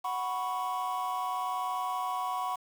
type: chord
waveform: triangle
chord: F# suspended fourth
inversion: none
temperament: equal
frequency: 740 / 987.8 / 1108.7 Hz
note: F#5 / B5 / C#6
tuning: 0 / 0 / 0 cents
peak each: -32 dBFS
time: 0.04-2.56 s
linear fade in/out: 10 ms
effects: tanh soft clip ceiling -23 dBFS + 8-bit